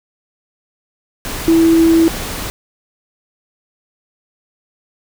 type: tone in noise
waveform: sine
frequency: 328.8 Hz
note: E4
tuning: 4 cents flat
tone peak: -7 dBFS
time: 1.48-2.08 s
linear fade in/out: 0 ms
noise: pink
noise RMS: -24 dBFS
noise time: 1.25-2.5 s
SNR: +14 dB
effects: none